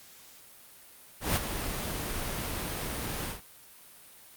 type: noise with ADSR envelope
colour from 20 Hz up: pink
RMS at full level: -25 dBFS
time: 1.2-3.42 s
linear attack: 160 ms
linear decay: 23 ms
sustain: -9 dB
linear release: 150 ms
effects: white hiss -53 dBFS RMS until 4.36 s + Opus 48 kbps